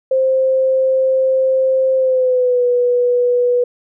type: tone with pitch glide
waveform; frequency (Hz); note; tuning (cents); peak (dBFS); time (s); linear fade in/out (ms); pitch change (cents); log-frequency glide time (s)
sine; 525 to 489.8; C5 to B4; +6 to -14; -11; 0.11-3.64; 5; -120; 1.96-2.65
effects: none